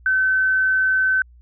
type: tone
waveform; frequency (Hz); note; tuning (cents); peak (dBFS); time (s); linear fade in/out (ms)
sine; 1528; G6; -45; -15; 0.06-1.22; 2
effects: added 60 Hz sine -45 dBFS peak until 1.41 s